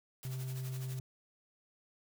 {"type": "noise with tremolo", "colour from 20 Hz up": "white", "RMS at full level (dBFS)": -49, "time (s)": [0.23, 0.99], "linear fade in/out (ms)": 0, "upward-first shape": "sine", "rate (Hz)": 12, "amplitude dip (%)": 65}
{"type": "tone", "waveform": "triangle", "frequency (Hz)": 130, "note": "C3", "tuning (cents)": -11, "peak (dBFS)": -35, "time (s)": [0.25, 1], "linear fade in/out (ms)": 0}
{"effects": []}